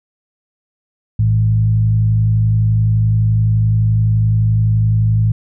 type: tone with frequency modulation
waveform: sine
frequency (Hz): 110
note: A2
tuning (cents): 0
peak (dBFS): -10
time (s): 1.19-5.32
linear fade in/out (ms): 5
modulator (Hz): 51.7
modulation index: 0.54
effects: none